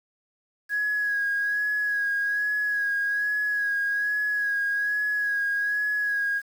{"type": "tone with vibrato", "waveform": "sine", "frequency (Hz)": 1661.2, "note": "G#6", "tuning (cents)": 0, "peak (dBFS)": -22, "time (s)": [0.69, 6.42], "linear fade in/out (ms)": 50, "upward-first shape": "sine", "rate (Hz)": 1.2, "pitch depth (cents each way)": 27, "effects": ["tanh soft clip ceiling -18 dBFS", "8-bit"]}